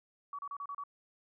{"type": "tone bursts", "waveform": "sine", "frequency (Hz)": 1134, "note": "C#6", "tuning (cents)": 39, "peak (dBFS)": -38, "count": 6, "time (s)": [0.33, 0.837], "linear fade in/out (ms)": 2, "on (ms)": 57, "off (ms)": 33, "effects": []}